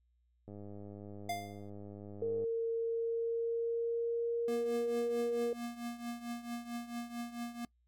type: click train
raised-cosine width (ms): 2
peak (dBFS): -36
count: 201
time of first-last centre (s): 0.48-2.441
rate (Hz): 102
type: tone with exponential decay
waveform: square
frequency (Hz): 698.5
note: F5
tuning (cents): 0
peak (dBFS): -33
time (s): 1.29-1.7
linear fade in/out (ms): 5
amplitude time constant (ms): 89
type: tone with pitch glide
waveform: sine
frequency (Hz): 457.9 to 472.7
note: A#4 to A#4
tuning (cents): -31 to +24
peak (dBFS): -31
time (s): 2.22-5.53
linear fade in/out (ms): 2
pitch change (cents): +55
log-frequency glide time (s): 2.71-5.13
type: tone with tremolo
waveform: square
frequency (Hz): 237.3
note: A#3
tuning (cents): +31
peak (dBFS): -37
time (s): 4.48-7.65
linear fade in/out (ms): 2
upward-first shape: triangle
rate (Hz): 4.5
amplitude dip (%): 80
effects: noise-tail reverb RT60 0.1 s tail -22 dB re dry + added 60 Hz sine -70 dBFS peak until 7.87 s